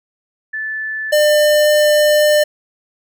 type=tone pair in turn; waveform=sine / square; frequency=1748 / 599.7 Hz; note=A6 / D5; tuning=-12 / +36 cents; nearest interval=octave + perfect fifth; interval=1852 cents; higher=first; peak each=-20 / -10 dBFS; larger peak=second; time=0.53-1.12 / 1.12-2.44 s; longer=second; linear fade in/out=10 ms; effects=none